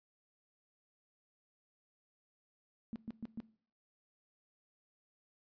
sine tone bursts, 225.7 Hz, A3, 44 cents sharp, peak -38 dBFS, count 4, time 2.93-3.402 s, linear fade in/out 0 ms, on 28 ms, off 120 ms, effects noise-tail reverb RT60 0.5 s tail -19 dB re dry + resampled to 11025 Hz

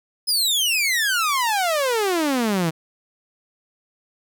sawtooth exponential sweep, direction down, 5150 to 155.56 Hz, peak -15 dBFS, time 0.27-2.71 s, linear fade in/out 20 ms, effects none

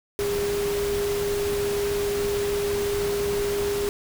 sine tone in noise, 406.5 Hz, G#4, 37 cents flat, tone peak -23 dBFS, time 0.19-3.89 s, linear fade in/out 0 ms, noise pink, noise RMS -32 dBFS, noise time 0.19-3.89 s, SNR +6 dB, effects none

